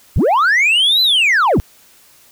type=linear two-way sweep; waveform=sine; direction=up then down; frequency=32.7 to 4088 to 32.7 Hz; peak=-7 dBFS; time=0.16-1.6 s; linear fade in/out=0 ms; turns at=1.02 s; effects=tanh soft clip ceiling -9 dBFS + white hiss -48 dBFS RMS until 2.31 s